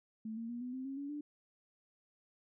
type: tone with pitch steps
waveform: sine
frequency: 220 / 229.3 / 239.1 / 249.2 / 259.8 / 270.9 / 282.4 / 294.3 Hz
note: A3 / A#3 / A#3 / B3 / C4 / C#4 / C#4 / D4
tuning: 0 / -28 / +44 / +16 / -12 / -40 / +32 / +4 cents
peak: -39 dBFS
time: 0.25-1.21 s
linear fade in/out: 5 ms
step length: 120 ms
effects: none